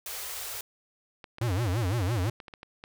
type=band-stop noise; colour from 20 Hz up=white; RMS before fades=-37 dBFS; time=0.06-0.61 s; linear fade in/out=2 ms; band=110 to 380 Hz; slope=96 dB/octave
type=clicks; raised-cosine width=0.3 ms; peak=-27 dBFS; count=10; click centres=1.242 / 1.384 / 1.562 / 1.623 / 2.115 / 2.402 / 2.482 / 2.538 / 2.631 / 2.839 s
type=tone with vibrato; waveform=square; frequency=103.83 Hz; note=G#2; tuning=in tune; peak=-26 dBFS; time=1.41-2.3 s; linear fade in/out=5 ms; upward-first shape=sine; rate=5.9 Hz; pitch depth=290 cents each way
effects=none